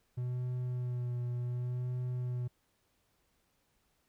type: tone with vibrato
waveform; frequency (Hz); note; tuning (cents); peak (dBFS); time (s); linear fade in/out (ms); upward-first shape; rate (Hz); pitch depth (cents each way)
triangle; 123.47; B2; 0; -31; 0.17-2.48; 10; sine; 0.68; 23
effects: pink hiss -75 dBFS RMS until 4.08 s